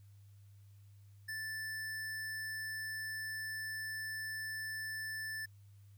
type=tone; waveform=square; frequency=1760 Hz; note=A6; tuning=in tune; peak=-40 dBFS; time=1.28-5.46 s; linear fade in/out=10 ms; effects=added 100 Hz sine -56 dBFS peak until 5.97 s + white hiss -75 dBFS RMS until 5.97 s